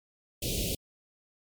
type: band-stop noise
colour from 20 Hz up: pink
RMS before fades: -31 dBFS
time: 0.42-0.75 s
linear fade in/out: 5 ms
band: 600 to 2600 Hz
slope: 48 dB/octave
effects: MP3 96 kbps